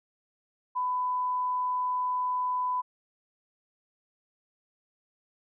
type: tone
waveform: sine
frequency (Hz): 1000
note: B5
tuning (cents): +21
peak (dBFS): -26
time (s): 0.75-2.82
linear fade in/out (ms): 20
effects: none